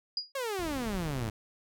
sine tone with exponential decay, 4881 Hz, D#8, 34 cents flat, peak -26 dBFS, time 0.17-0.32 s, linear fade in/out 2 ms, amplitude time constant 31 ms
sawtooth exponential sweep, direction down, 562 to 103.83 Hz, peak -28 dBFS, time 0.35-1.3 s, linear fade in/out 5 ms
brown noise, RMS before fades -41 dBFS, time 0.58-1.3 s, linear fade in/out 10 ms
effects none

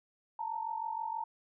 sine tone pair together, 880 / 926.3 Hz, A5 / A#5, 0 / -11 cents, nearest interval minor second, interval 89 cents, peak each -37 / -37 dBFS, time 0.39-1.24 s, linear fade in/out 5 ms, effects none

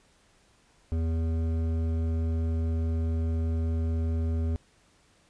triangle tone with hard clipping, 81.6 Hz, E2, 17 cents flat, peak -27 dBFS, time 0.92-4.56 s, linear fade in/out 0 ms, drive 15 dB, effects pink hiss -63 dBFS RMS until 5.29 s + resampled to 22050 Hz

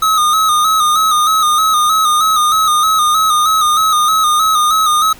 square tone with vibrato, 1252 Hz, D#6, 10 cents sharp, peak -10 dBFS, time 0.02-5.13 s, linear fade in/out 5 ms, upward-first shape square, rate 3.2 Hz, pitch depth 43 cents each way, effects pink hiss -39 dBFS RMS until 5.19 s

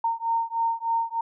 sine beating tone pair, 916 / 919.3 Hz, A#5 / A#5, -31 / -24 cents, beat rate 3.3 Hz, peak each -26 dBFS, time 0.04-1.21 s, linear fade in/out 5 ms, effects none

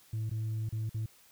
sine tone with dropouts, 110 Hz, A2, in tune, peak -29 dBFS, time 0.13-1.06 s, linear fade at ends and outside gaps 5 ms, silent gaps 0.296-0.312 / 0.691-0.724 / 0.895-0.944 s, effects tanh soft clip ceiling -30 dBFS + white hiss -61 dBFS RMS until 1.31 s

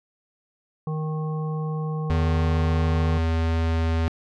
harmonic tone, 155.6 Hz, D#3, in tune, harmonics 1 / 3 / 5 / 7, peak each -25 / -35 / -40 / -39 dBFS, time 0.87-3.18 s, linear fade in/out 2 ms
square tone, 81.9 Hz, E2, 11 cents flat, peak -21 dBFS, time 2.1-4.08 s, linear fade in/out 0 ms
effects low-pass 4000 Hz 12 dB/octave

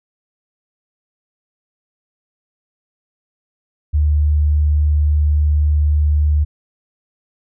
sine tone, 74.7 Hz, D2, 30 cents sharp, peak -11 dBFS, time 3.93-6.45 s, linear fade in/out 20 ms, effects none

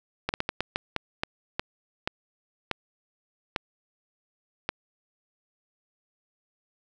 slowing click train, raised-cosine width 0.3 ms, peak -10 dBFS, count 13, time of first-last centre 0.29-4.69 s, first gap 49 ms, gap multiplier 1.33, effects none

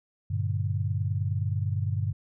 sine chord, G minor, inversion none, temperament just, 98 / 117.6 / 147 Hz, G2 / Bb2 / D3, 0 / +16 / +2 cents, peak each -27 / -31 / -33 dBFS, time 0.3-2.13 s, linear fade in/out 10 ms, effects none

